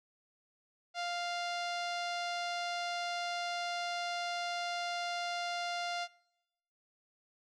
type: tone with low-pass filter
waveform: sawtooth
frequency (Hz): 698.5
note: F5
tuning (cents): 0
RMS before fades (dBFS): -37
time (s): 0.94-6.08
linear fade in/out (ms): 50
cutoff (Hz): 4800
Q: 1.7
effects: noise-tail reverb RT60 0.9 s tail -23 dB re dry